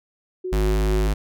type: tone with vibrato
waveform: sine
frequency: 367 Hz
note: F#4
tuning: 14 cents flat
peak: -25 dBFS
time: 0.44-1.08 s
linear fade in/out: 10 ms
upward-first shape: triangle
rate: 4.4 Hz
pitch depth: 12 cents each way
type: tone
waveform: square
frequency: 51.91 Hz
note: G#1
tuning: in tune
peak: -19 dBFS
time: 0.52-1.14 s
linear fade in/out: 10 ms
effects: none